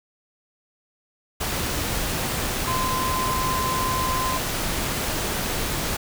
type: tone in noise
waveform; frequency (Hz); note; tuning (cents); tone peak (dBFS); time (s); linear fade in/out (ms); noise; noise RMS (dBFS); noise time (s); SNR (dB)
sine; 1032; C6; -24; -24; 2.67-4.38; 10; pink; -26; 1.4-5.97; -1
effects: none